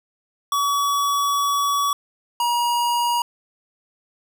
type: tone pair in turn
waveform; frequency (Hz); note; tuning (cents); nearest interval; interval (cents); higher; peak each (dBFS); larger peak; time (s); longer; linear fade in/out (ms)
square; 1135 / 954.4; C#6 / A#5; +41 / +41; minor third; 300; first; -19 / -19; neither; 0.52-1.93 / 2.4-3.22; first; 2
effects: none